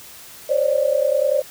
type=tone cluster; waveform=sine; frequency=526 / 567 / 597 Hz; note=C5 / C#5 / D5; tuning=+9 / +39 / +28 cents; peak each=-20 dBFS; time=0.49-1.42 s; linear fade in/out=10 ms; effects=white hiss -41 dBFS RMS until 1.5 s